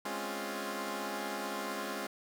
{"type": "chord", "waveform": "10% pulse", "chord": "Db major seventh", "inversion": "second", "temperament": "equal", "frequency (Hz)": [207.7, 261.6, 277.2, 349.2], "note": ["Ab3", "C4", "Db4", "F4"], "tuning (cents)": [0, 0, 0, 0], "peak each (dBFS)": [-32, -35, -34, -33], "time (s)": [0.05, 2.07], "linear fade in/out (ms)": 5, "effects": []}